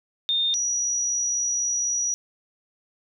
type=tone pair in turn; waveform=sine; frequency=3640 / 5818 Hz; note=A#7 / F#8; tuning=-42 / -30 cents; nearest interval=minor sixth; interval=812 cents; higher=second; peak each=-20 / -22 dBFS; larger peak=first; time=0.29-0.54 / 0.54-2.14 s; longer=second; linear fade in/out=0 ms; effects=none